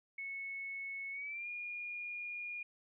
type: tone with pitch glide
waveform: sine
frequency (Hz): 2202 to 2429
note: C#7 to D#7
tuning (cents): -12 to -42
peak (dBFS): -40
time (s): 0.18-2.63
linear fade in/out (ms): 5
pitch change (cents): +170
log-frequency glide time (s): 1.12-1.48
effects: none